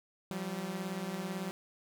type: beating tone pair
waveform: sawtooth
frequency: 174.61 / 192.61 Hz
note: F3 / G3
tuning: 0 / -30 cents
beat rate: 18 Hz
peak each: -36 / -34 dBFS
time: 0.31-1.51 s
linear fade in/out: 0 ms
effects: none